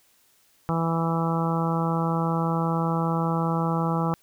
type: harmonic tone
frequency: 165.2 Hz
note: E3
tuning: 4 cents sharp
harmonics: 1 / 2 / 3 / 4 / 5 / 6 / 7 / 8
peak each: -24 / -32 / -32 / -36 / -31 / -34 / -33 / -34 dBFS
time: 0.69-4.14 s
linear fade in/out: 0 ms
effects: white hiss -62 dBFS RMS until 4.22 s